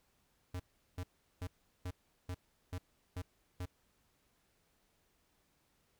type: tone bursts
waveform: square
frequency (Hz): 90.3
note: F#2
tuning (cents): -42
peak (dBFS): -39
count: 8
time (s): 0.54-3.656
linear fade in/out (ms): 5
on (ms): 57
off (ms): 380
effects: pink hiss -75 dBFS RMS until 5.99 s